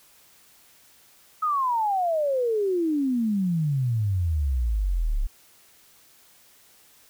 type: exponential sweep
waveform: sine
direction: down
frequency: 1285 to 32.36 Hz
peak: -21 dBFS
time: 1.42-5.27 s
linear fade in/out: 10 ms
effects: white hiss -56 dBFS RMS until 7.09 s